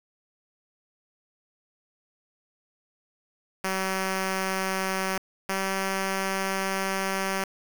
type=tone pair in turn; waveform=5% pulse; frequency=190.2 / 192.63 Hz; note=F#3 / G3; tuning=+48 / -30 cents; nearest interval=unison; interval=22 cents; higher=second; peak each=-15 dBFS; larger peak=neither; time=3.64-5.18 / 5.49-7.44 s; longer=second; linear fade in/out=2 ms; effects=7-bit